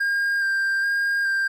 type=tone with vibrato; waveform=triangle; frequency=1600 Hz; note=G6; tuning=35 cents sharp; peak=-18 dBFS; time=0-1.48 s; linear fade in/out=10 ms; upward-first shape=square; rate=1.2 Hz; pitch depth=16 cents each way; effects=none